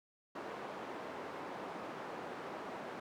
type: band-pass noise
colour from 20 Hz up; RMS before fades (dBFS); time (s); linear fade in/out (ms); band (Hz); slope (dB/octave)
white; -45; 0.35-3; 5; 220 to 940; 12
effects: none